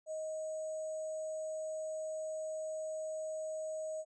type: tone with sample-and-hold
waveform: sine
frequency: 628 Hz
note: D#5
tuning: 16 cents sharp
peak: -37 dBFS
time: 0.06-4.05 s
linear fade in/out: 50 ms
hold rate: 7350 Hz
effects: resampled to 24000 Hz